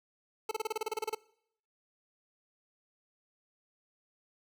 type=tone bursts; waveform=25% pulse; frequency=437.5 Hz; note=A4; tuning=10 cents flat; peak=-27 dBFS; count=13; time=0.49-1.149 s; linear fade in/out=5 ms; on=23 ms; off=30 ms; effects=noise-tail reverb RT60 0.7 s tail -22 dB re dry